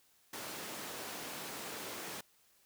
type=high-pass noise; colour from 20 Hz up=pink; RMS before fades=-44 dBFS; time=0.33-2.21 s; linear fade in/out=5 ms; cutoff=250 Hz; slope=12 dB/octave; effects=white hiss -69 dBFS RMS until 2.65 s